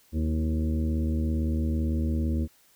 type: harmonic tone with a mistuned harmonic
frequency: 77.78 Hz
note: D#2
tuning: in tune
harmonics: 1 / 2 / 3 / 4 / 5 / 6 / 7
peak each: -25 / -37 / -30 / -35 / -45 / -46 / -45 dBFS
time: 0.12-2.48 s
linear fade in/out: 50 ms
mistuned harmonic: 4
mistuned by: +46 cents
effects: white hiss -61 dBFS RMS until 2.75 s